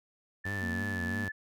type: tone with pitch glide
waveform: sine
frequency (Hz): 1760 to 1735.8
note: A6 to A6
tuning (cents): 0 to -24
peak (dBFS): -35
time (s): 0.44-1.32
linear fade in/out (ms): 10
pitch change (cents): -24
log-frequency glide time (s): 0.67-0.78
type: tone with vibrato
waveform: sawtooth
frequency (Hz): 93.8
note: F#2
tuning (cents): +24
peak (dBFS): -31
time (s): 0.45-1.29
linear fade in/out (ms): 10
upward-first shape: sine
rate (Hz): 3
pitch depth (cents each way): 130
type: tone with tremolo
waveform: sine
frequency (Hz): 231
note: A#3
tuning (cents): -16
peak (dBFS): -35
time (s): 0.62-1.25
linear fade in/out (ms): 5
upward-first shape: square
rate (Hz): 2.4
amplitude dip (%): 30
effects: none